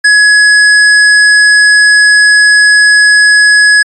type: tone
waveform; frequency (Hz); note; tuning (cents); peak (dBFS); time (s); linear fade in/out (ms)
square; 1683; G#6; +23; -3; 0.04-3.83; 10
effects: resampled to 24000 Hz